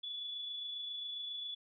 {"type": "tone with amplitude modulation", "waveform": "sine", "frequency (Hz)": 3433, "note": "A7", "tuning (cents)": -43, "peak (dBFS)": -38, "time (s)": [0.03, 1.55], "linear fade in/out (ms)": 10, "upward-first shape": "sine", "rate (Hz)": 27.4, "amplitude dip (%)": 30, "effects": []}